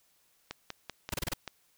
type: click train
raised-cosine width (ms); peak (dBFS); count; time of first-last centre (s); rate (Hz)
0.2; -20; 6; 0.51-1.477; 5.17
type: noise bursts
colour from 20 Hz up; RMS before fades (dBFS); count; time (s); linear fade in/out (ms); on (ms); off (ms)
pink; -32; 5; 1.12-1.337; 5; 21; 28
effects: white hiss -69 dBFS RMS until 1.77 s